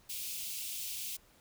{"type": "high-pass noise", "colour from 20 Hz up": "white", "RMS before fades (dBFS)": -40, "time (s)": [0.09, 1.17], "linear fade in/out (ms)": 10, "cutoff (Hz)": 2400, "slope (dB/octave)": 48, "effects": ["pink hiss -64 dBFS RMS until 1.4 s"]}